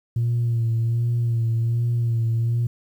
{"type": "tone with vibrato", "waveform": "sine", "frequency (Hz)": 116.54, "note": "A#2", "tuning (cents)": 0, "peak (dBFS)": -17, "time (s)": [0.16, 2.67], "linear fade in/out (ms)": 5, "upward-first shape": "sine", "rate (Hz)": 1.3, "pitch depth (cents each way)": 36, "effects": ["tanh soft clip ceiling -16 dBFS", "9-bit"]}